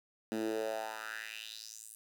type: tone with high-pass filter sweep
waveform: 10% pulse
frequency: 110 Hz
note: A2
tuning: in tune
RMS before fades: -40 dBFS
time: 0.32-1.95 s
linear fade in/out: 0 ms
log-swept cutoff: 240 to 10000 Hz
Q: 3.6
effects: none